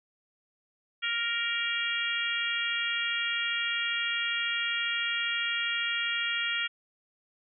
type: harmonic tone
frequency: 467.4 Hz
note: A#4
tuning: 5 cents sharp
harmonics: 3 / 4 / 5 / 6 / 7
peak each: -34 / -34 / -34 / -34 / -34 dBFS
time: 1.02-6.68 s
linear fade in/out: 20 ms
effects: none